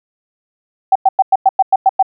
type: tone bursts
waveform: sine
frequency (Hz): 768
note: G5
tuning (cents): -36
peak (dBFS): -5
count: 9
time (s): 0.92-2.027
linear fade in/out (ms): 5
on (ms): 35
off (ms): 99
effects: none